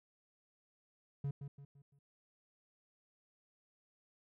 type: tone with echo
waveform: triangle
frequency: 140.5 Hz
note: C#3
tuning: 24 cents sharp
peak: -33 dBFS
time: 1.24-1.31 s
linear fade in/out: 5 ms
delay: 170 ms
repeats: 4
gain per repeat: -8 dB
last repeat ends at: 1.99 s
effects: none